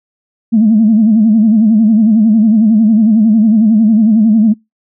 sine tone with vibrato, 218.5 Hz, A3, 12 cents flat, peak -4 dBFS, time 0.52-4.54 s, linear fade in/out 20 ms, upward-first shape sine, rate 11 Hz, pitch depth 100 cents each way, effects noise-tail reverb RT60 0.2 s tail -25 dB re dry + tanh soft clip ceiling 0 dBFS

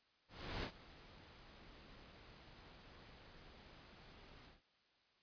pink noise with ADSR envelope, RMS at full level -42 dBFS, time 0.28-4.62 s, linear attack 350 ms, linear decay 82 ms, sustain -18 dB, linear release 160 ms, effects white hiss -75 dBFS RMS until 5.22 s + resampled to 11025 Hz

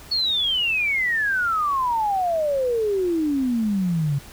sine exponential sweep, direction down, 4435 to 136.6 Hz, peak -19 dBFS, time 0.11-4.19 s, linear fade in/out 10 ms, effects added 60 Hz sine -50 dBFS peak until 4.32 s + pink hiss -44 dBFS RMS until 4.32 s

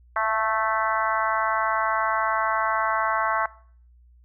harmonic tone with a mistuned harmonic, 219.7 Hz, A3, 2 cents flat, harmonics 3 / 4 / 5 / 6 / 7 / 8 / 9, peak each -29 / -28 / -26 / -29 / -29 / -36 / -34 dBFS, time 0.16-3.46 s, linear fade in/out 2 ms, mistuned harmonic 3, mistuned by +20 cents, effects noise-tail reverb RT60 0.5 s tail -20 dB re dry + added 60 Hz sine -51 dBFS peak until 4.24 s

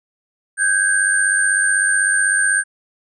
sine tone cluster, 1540 / 1636 / 8780 Hz, G6 / G#6 / C#9, -31 / -26 / -18 cents, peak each -18 dBFS, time 0.57-2.64 s, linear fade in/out 50 ms, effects none

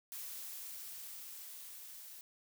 blue noise with level ramp, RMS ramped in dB -45 to -52 dBFS, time 0.12-2.21 s, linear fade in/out 0 ms, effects none

